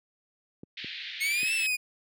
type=clicks; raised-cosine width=3 ms; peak=-28 dBFS; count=3; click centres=0.634 / 0.845 / 1.431 s
type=band-pass noise; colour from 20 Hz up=white; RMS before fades=-39 dBFS; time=0.77-1.67 s; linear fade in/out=5 ms; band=1800 to 4100 Hz; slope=48 dB/octave
type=linear two-way sweep; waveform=40% pulse; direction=up then down; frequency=2156 to 2680 to 2435 Hz; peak=-25 dBFS; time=1.2-1.77 s; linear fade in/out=20 ms; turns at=1.54 s
effects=high-pass 150 Hz 12 dB/octave